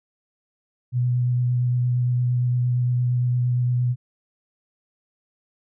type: tone with vibrato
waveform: sine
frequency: 123.47 Hz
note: B2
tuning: in tune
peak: -18 dBFS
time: 0.92-3.96 s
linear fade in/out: 50 ms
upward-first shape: sine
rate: 8.7 Hz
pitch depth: 13 cents each way
effects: none